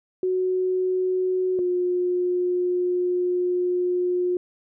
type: tone pair in turn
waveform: sine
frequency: 369.9 / 358.7 Hz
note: F#4 / F4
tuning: 0 / +46 cents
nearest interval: minor second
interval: 54 cents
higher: first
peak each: -20 / -20 dBFS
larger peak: neither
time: 0.23-1.59 / 1.59-4.37 s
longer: second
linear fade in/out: 2 ms
effects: none